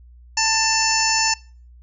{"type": "harmonic tone with a mistuned harmonic", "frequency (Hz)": 889, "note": "A5", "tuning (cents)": 18, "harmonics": [1, 2, 3, 5, 6, 7, 8], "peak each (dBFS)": [-23, -26, -25, -28, -22, -26, -24], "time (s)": [0.37, 1.34], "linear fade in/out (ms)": 5, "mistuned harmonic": 8, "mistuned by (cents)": -25, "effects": ["noise-tail reverb RT60 0.4 s tail -23 dB re dry", "added 60 Hz sine -43 dBFS peak until 1.82 s"]}